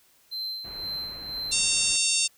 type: tone with tremolo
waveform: triangle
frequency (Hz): 4103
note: C8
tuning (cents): -35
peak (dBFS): -28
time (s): 0.31-1.54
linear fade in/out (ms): 20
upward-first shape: sine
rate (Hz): 2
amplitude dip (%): 60
type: low-pass noise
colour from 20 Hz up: pink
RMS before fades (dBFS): -46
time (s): 0.64-1.97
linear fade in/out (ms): 10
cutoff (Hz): 2400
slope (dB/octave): 24
type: harmonic tone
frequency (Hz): 911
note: A#5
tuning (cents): -40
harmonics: 3 / 4 / 5 / 6 / 7 / 8 / 9 / 10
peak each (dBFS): -30 / -30 / -30 / -30 / -30 / -30 / -30 / -30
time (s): 1.51-2.28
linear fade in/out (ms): 20
effects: white hiss -61 dBFS RMS until 2.37 s